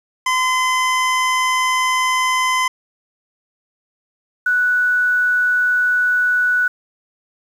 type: tone pair in turn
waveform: 25% pulse / sine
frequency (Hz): 1025 / 1478.5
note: C6 / F#6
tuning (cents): -36 / -2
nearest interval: tritone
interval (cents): 634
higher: second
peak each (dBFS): -11 / -13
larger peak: first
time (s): 0.26-2.68 / 4.46-6.68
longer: first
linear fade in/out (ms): 5
effects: low-pass 9000 Hz 12 dB/octave + 7-bit